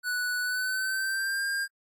square tone with pitch glide, 1480 to 1604.7 Hz, F#6 to G6, 0 to +40 cents, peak -28 dBFS, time 0.03-1.68 s, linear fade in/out 50 ms, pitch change +140 cents, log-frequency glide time 0.41-1.46 s, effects AAC 64 kbps

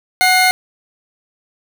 30% pulse tone pair together, 740 / 2123 Hz, F#5 / C7, 0 / +25 cents, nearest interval octave + tritone, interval 1825 cents, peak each -10 dBFS, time 0.21-0.51 s, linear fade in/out 0 ms, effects none

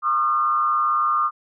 sine tone with frequency modulation, 1214 Hz, D#6, 43 cents flat, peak -17 dBFS, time 0.02-1.31 s, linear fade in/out 50 ms, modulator 127 Hz, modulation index 0.75, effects none

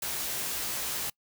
white noise with comb filter, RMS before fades -33 dBFS, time 0.02-1.1 s, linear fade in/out 5 ms, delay 16 ms, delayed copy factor +0.55, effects noise-tail reverb RT60 0.1 s tail -25 dB re dry

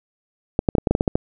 clicks, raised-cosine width 2 ms, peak -3 dBFS, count 10, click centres 0.591 / 0.688 / 0.752 / 0.783 / 0.872 / 0.91 / 0.951 / 1.009 / 1.078 / 1.155 s, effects none

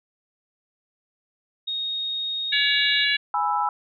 sine tone, 3729 Hz, A#7, in tune, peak -25 dBFS, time 1.67-3.05 s, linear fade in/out 10 ms
harmonic tone, 566 Hz, C#5, 36 cents sharp, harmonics 3 / 4 / 5 / 6 / 7, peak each -24 / -25 / -26 / -27 / -27 dBFS, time 2.52-3.17 s, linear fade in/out 10 ms
sine chord, E major, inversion first, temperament equal, 830.6 / 987.8 / 1318.5 Hz, G#5 / B5 / E6, 0 / 0 / 0 cents, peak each -24 / -25 / -26 dBFS, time 3.34-3.69 s, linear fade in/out 2 ms
effects none

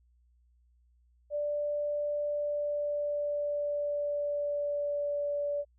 sine tone with pitch glide, 587.3 to 578.5 Hz, D5 to D5, 0 to -26 cents, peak -29 dBFS, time 1.3-5.65 s, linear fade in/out 50 ms, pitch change -26 cents, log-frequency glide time 2.24-5.35 s, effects added 60 Hz sine -63 dBFS peak until 5.78 s

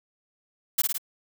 blue noise with echo, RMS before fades -21 dBFS, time 0.78-0.82 s, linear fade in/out 10 ms, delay 54 ms, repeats 3, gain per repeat -3 dB, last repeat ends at 0.982 s, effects none

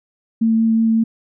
sine tone with vibrato, 224.8 Hz, A3, 37 cents sharp, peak -12 dBFS, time 0.41-1.04 s, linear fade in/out 10 ms, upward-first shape triangle, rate 5.4 Hz, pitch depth 11 cents each way, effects none

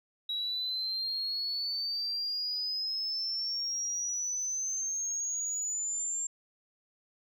sine exponential sweep, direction up, 3863 to 7400 Hz, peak -30 dBFS, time 0.29-6.27 s, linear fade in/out 5 ms, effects tanh soft clip ceiling -26 dBFS

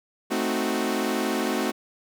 sawtooth chord, A diminished seventh, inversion none, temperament equal, 220 / 261.6 / 311.1 / 370 Hz, A3 / C4 / Eb4 / Gb4, 0 / 0 / 0 / 0 cents, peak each -25 / -25 / -27 / -25 dBFS, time 0.3-1.72 s, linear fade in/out 20 ms, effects none

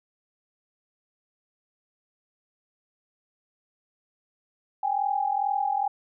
sine tone pair together, 788.3 / 830.6 Hz, G5 / G#5, +9 / 0 cents, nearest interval minor second, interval 91 cents, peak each -26 dBFS, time 4.83-5.88 s, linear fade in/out 5 ms, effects none

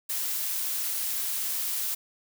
blue noise, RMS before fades -30 dBFS, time 0.09-1.95 s, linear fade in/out 10 ms, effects none

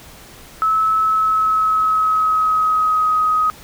sine tone with pitch glide, 1299 to 1258.4 Hz, E6 to D#6, -26 to +19 cents, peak -13 dBFS, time 0.62-3.5 s, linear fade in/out 0 ms, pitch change -55 cents, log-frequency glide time 0.97-3.16 s, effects pink hiss -41 dBFS RMS until 3.63 s

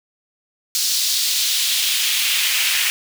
pink noise with high-pass filter sweep, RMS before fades -19 dBFS, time 0.75-2.9 s, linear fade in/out 0 ms, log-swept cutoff 4700 to 2300 Hz, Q 1.9, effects none

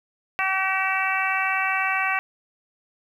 harmonic tone, 382 Hz, G4, 45 cents flat, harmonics 2 / 3 / 4 / 5 / 6 / 7, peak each -28 / -28 / -28 / -28 / -28 / -28 dBFS, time 0.39-2.19 s, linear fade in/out 0 ms, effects 9-bit

